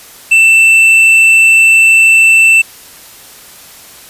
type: tone with tanh clipping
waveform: sine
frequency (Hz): 2667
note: E7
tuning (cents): +20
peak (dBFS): -4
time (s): 0.31-2.62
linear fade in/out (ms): 10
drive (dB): 6
effects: white hiss -35 dBFS RMS until 4.09 s + resampled to 32000 Hz